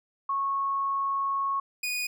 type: tone pair in turn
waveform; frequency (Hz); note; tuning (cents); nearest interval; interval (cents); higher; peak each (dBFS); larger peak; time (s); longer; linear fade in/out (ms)
sine / sawtooth; 1100 / 2469; C#6 / D#7; -14 / -14; octave + major second; 1400; second; -25; neither; 0.29-1.6 / 1.83-2.07; first; 5
effects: none